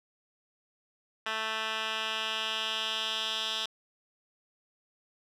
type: tone with band-pass filter sweep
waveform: 10% pulse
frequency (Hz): 220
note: A3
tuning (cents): 0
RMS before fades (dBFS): -33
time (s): 1.26-3.66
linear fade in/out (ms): 5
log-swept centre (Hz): 2200 to 3600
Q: 2.6
effects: none

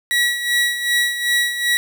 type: tone with tremolo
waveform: 30% pulse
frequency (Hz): 1928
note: B6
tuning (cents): -42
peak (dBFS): -11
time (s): 0.11-1.77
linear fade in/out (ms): 0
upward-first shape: sine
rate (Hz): 2.6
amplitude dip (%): 65
effects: 8-bit

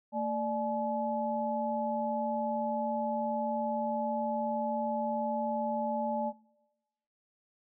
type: tone cluster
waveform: sine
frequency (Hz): 225.4 / 592 / 853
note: A3 / D5 / G#5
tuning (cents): +42 / +14 / +46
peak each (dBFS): -34 / -34 / -33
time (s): 0.12-6.33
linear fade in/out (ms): 50
effects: noise-tail reverb RT60 1.0 s tail -22 dB re dry

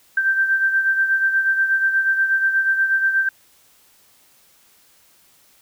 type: beating tone pair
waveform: sine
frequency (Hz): 1565 / 1573.3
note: G6 / G6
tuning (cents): -3 / +6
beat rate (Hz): 8.3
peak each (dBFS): -16 / -24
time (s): 0.17-3.29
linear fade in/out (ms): 5
effects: white hiss -55 dBFS RMS until 5.61 s

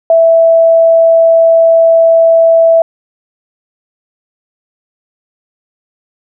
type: tone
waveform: sine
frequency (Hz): 659.3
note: E5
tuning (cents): 0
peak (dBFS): -3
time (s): 0.1-2.82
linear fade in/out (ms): 2
effects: none

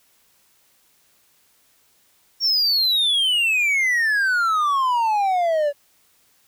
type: exponential sweep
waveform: triangle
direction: down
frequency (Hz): 5588 to 565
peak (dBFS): -15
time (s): 2.4-5.73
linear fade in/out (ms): 50
effects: white hiss -60 dBFS RMS until 6.47 s

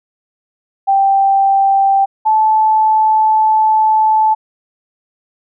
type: tone pair in turn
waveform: sine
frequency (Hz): 784 / 870.3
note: G5 / A5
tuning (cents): 0 / -19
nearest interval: major second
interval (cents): 181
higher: second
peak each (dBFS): -8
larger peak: neither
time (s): 0.87-2.06 / 2.25-4.35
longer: second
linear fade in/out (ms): 20
effects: none

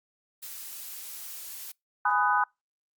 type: noise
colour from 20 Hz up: blue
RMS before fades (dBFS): -40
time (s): 0.42-1.72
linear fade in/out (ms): 10
type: chord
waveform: sine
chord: G# minor seventh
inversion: none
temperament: just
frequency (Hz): 830.6 / 996.7 / 1245.9 / 1495.1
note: G#5 / B5 / D#6 / F#6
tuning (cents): 0 / +16 / +2 / +18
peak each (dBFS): -27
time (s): 2.05-2.44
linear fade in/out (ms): 5
effects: noise-tail reverb RT60 0.2 s tail -26 dB re dry + Opus 48 kbps

